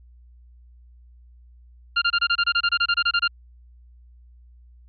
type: tone bursts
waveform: 20% pulse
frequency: 1396.9 Hz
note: F6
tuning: in tune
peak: -12 dBFS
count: 16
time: 1.96-3.279 s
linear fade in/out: 10 ms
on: 59 ms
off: 25 ms
effects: added 60 Hz sine -47 dBFS peak until 4.88 s + resampled to 11025 Hz